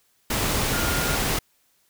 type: tone in noise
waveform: sine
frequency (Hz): 1415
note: F6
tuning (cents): +22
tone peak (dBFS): -30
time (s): 0.73-1.16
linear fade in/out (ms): 5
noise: pink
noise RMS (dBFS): -24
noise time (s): 0.3-1.39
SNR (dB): -9
effects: white hiss -65 dBFS RMS until 1.89 s